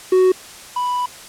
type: tone pair in turn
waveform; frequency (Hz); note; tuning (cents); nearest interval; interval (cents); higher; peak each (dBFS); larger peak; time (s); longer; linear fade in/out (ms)
triangle; 371.3 / 987.3; F#4 / B5; +6 / -1; octave + perfect fourth; 1693; second; -8 / -16; first; 0.12-0.32 / 0.76-1.06; second; 5
effects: white hiss -38 dBFS RMS until 1.28 s + low-pass 10000 Hz 12 dB/octave